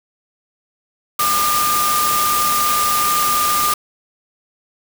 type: tone in noise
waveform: sine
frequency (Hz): 1205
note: D6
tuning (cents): +44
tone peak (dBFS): -16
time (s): 1.19-3.74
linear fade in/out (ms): 5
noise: white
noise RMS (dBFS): -20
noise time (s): 1.19-3.74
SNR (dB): +1
effects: none